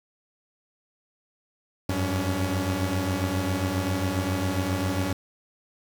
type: tone cluster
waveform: sawtooth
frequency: 90.7 / 98.1 / 281.7 Hz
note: F#2 / G2 / C#4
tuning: -34 / +2 / +28 cents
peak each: -25 dBFS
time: 1.89-5.13 s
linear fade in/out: 5 ms
effects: 8-bit